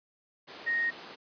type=tone in noise; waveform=sine; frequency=1864.7 Hz; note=A#6; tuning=in tune; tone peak=-26 dBFS; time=0.66-0.91 s; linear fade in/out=20 ms; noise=pink; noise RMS=-44 dBFS; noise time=0.47-1.16 s; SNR=+15 dB; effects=high-pass 300 Hz 12 dB/octave + resampled to 11025 Hz